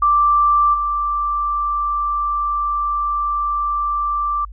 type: tone with level steps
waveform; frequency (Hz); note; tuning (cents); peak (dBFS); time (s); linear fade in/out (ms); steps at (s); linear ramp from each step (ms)
sine; 1174.7; D6; 0; -11 / -17; 0.02-4.45; 5; 0.73; 20
effects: added 50 Hz sine -32 dBFS peak until 4.52 s